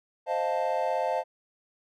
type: chord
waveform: triangle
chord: F dominant seventh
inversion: second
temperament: equal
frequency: 523.3 / 622.3 / 698.5 / 880 Hz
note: C5 / Eb5 / F5 / A5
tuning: 0 / 0 / 0 / 0 cents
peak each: -29 dBFS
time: 0.26-1.24 s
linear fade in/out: 50 ms
effects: none